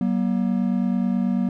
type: tone pair together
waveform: triangle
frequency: 189.46 / 238.7 Hz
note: F#3 / A#3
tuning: +41 / +41 cents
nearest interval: major third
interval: 400 cents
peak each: -20 dBFS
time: 0.01-1.49 s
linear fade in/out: 2 ms
effects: none